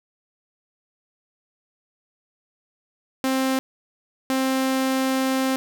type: tone bursts at uneven times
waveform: sawtooth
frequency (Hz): 263.7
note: C4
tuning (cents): +14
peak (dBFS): -16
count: 2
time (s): 3.24-3.59 / 4.3-5.56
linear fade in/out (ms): 0
effects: none